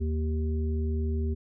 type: harmonic tone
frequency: 77.78 Hz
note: D#2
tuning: in tune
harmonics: 1 / 3 / 5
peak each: -26 / -35 / -37 dBFS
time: 0-1.35 s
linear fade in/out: 20 ms
effects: none